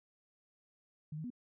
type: tone with pitch steps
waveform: sine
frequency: 152.4 / 157.4 / 245.5 Hz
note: D#3 / D#3 / B3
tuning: -36 / +20 / -10 cents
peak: -39 dBFS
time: 1.12-1.303 s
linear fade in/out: 5 ms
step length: 61 ms
effects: none